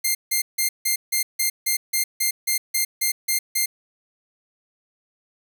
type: tone bursts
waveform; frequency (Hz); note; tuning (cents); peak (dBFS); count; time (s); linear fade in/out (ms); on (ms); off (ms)
5% pulse; 2106; C7; +11; -9; 14; 0.04-3.66; 10; 110; 160
effects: 8-bit